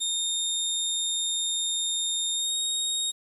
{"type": "tone with pitch glide", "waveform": "25% pulse", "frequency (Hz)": [3665, 3731], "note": ["A#7", "A#7"], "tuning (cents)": [-30, 1], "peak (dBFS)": -21, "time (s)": [0, 3.12], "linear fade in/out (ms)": 20, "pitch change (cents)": 31, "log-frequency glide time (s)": [2.33, 2.55], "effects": ["9-bit"]}